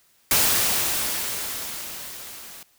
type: noise with level ramp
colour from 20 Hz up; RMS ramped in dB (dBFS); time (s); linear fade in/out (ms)
white; -18 to -42; 0.31-2.63; 2
effects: white hiss -61 dBFS RMS until 2.78 s